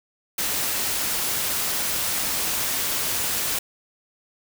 white noise, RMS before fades -25 dBFS, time 0.38-3.59 s, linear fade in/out 5 ms, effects none

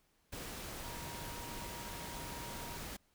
sine tone in noise, 945 Hz, A#5, 23 cents sharp, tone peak -50 dBFS, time 0.83-2.77 s, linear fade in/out 10 ms, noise pink, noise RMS -45 dBFS, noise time 0.32-2.97 s, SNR -8 dB, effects pink hiss -74 dBFS RMS until 3.14 s

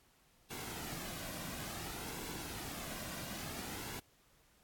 pink noise with flanger, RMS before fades -44 dBFS, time 0.5-4 s, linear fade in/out 10 ms, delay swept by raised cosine 1.6 to 2.33 ms, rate 0.57 Hz, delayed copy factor -0.5, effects pink hiss -69 dBFS RMS until 4.63 s + AAC 64 kbps

